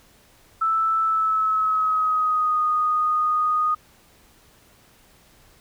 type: tone with pitch glide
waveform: sine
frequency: 1318.5 to 1237.3 Hz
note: E6 to D#6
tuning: 0 to -10 cents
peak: -18 dBFS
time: 0.61-3.75 s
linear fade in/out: 10 ms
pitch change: -110 cents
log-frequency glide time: 1.02-2.61 s
effects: pink hiss -55 dBFS RMS until 5.6 s